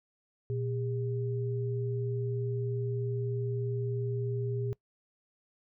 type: tone pair together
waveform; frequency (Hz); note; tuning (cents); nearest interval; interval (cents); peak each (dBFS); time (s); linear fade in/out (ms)
sine; 120 / 403.2; B2 / G4; -49 / +49; octave + major sixth; 2098; -31 / -36; 0.5-4.73; 0
effects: noise-tail reverb RT60 0.1 s tail -22 dB re dry